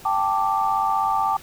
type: chord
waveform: sine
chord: G suspended second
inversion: none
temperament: equal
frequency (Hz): 784 / 880 / 1174.7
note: G5 / A5 / D6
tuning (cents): 0 / 0 / 0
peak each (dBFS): -23 / -23 / -23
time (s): 0.05-1.37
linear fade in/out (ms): 5
effects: pink hiss -44 dBFS RMS until 1.42 s